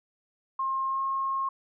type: tone with pitch glide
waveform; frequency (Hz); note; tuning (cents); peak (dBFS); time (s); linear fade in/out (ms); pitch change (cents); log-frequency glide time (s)
sine; 1067 to 1077.5; C6 to C#6; +34 to -49; -26; 0.59-1.49; 5; +17; 0.87-1.01
effects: none